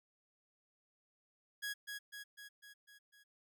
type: tone with echo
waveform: sawtooth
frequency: 1661.2 Hz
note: G#6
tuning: in tune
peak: -35 dBFS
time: 1.62-1.74 s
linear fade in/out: 20 ms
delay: 250 ms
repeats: 6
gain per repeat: -4 dB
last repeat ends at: 3.24 s
effects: none